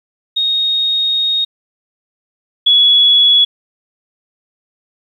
sine tone pair in turn, 3729 / 3380 Hz, A#7 / G#7, 0 / +30 cents, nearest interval major second, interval 170 cents, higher first, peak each -12 / -6 dBFS, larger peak second, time 0.36-1.45 / 2.66-3.45 s, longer first, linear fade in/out 10 ms, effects 8-bit

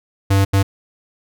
square tone bursts at uneven times, 98 Hz, G2, in tune, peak -12 dBFS, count 2, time 0.3-0.45 / 0.53-0.63 s, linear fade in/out 10 ms, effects none

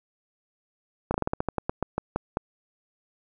slowing click train, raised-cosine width 1 ms, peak -11 dBFS, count 14, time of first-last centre 1.11-2.371 s, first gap 32 ms, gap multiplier 1.17, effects none

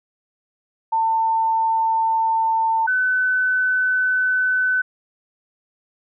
sine tone pair in turn, 897 / 1508.6 Hz, A5 / F#6, +33 / +33 cents, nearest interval major sixth, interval 900 cents, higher second, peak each -16 dBFS, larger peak neither, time 0.92-2.87 / 2.87-4.82 s, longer neither, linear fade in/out 10 ms, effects none

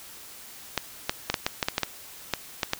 clicks, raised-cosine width 0.2 ms, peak -6 dBFS, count 12, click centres 0.777 / 1.095 / 1.3 / 1.342 / 1.465 / 1.628 / 1.685 / 1.781 / 1.833 / 2.337 / 2.632 / 2.734 s, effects white hiss -45 dBFS RMS until 2.79 s

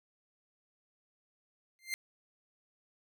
sawtooth tone with exponential growth, 2094 Hz, C7, 1 cent sharp, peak -27 dBFS, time 1.79-1.94 s, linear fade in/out 0 ms, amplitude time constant 31 ms, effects none

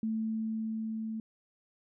sine tone with level ramp, 221 Hz, A3, 8 cents sharp, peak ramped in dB -29 to -34 dBFS, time 0.03-1.2 s, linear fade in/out 2 ms, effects none

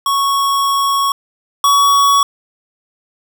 square tone pair in turn, 1108 / 1124.8 Hz, C#6 / C#6, -1 / +25 cents, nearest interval unison, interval 26 cents, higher second, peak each -13 / -9 dBFS, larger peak second, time 0.06-1.12 / 1.64-2.23 s, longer first, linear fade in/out 2 ms, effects none

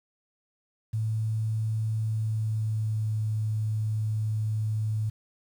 sine tone with pitch glide, 110 to 108.3 Hz, A2 to A2, 0 to -27 cents, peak -25 dBFS, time 0.93-5.1 s, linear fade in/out 10 ms, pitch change -27 cents, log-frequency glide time 2-3.18 s, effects 9-bit

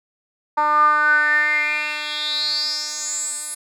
10% pulse tone with band-pass filter sweep, 300.1 Hz, D4, 38 cents sharp, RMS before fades -20 dBFS, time 0.57-3.55 s, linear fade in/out 10 ms, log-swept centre 980 to 9800 Hz, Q 8.8, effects none

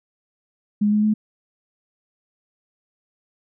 sine tone with pitch steps, 207.7 / 210.8 / 214 Hz, G#3 / G#3 / A3, 0 / +26 / -48 cents, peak -15 dBFS, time 0.81-1.14 s, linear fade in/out 10 ms, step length 110 ms, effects none

